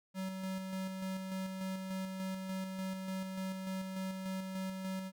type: tone with tremolo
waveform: square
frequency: 189.3 Hz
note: F#3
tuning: 40 cents sharp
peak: -37 dBFS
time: 0.14-5.12 s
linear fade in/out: 50 ms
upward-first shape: square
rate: 3.4 Hz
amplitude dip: 35%
effects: none